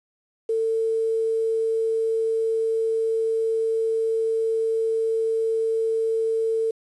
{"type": "tone with quantisation", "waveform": "sine", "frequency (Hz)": 448.5, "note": "A4", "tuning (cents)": 33, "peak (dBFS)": -20, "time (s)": [0.49, 6.71], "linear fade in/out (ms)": 5, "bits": 8, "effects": ["resampled to 22050 Hz"]}